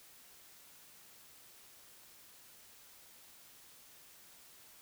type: silence
effects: white hiss -59 dBFS RMS until 4.81 s